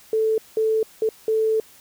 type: tone bursts at uneven times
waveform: sine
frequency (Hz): 440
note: A4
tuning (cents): 0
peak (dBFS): -17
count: 4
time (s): 0.13-0.38 / 0.57-0.83 / 1.02-1.09 / 1.28-1.6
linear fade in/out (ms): 2
effects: white hiss -50 dBFS RMS until 1.8 s